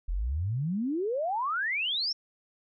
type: exponential sweep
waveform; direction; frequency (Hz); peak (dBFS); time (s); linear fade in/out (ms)
sine; up; 38.89 to 5588; -27; 0.08-2.13; 10
effects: none